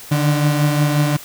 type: beating tone pair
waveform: 35% pulse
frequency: 146.83 / 152.43 Hz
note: D3 / D#3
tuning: 0 / -35 cents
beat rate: 5.6 Hz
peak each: -13 / -20 dBFS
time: 0.11-1.17 s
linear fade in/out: 10 ms
effects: white hiss -37 dBFS RMS until 1.24 s